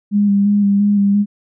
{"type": "tone with vibrato", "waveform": "sine", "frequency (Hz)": 202.5, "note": "G#3", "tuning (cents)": -43, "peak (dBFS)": -10, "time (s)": [0.11, 1.26], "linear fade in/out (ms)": 50, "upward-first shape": "square", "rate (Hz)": 2.9, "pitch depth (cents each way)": 20, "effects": []}